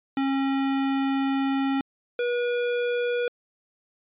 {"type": "tone pair in turn", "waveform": "square", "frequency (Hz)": [271.6, 483.9], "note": ["C#4", "B4"], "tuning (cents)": [-35, -35], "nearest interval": "minor seventh", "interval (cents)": 1000, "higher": "second", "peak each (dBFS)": [-23, -24], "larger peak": "first", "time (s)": [[0.17, 1.81], [2.19, 3.28]], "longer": "first", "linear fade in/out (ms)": 2, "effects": ["resampled to 8000 Hz"]}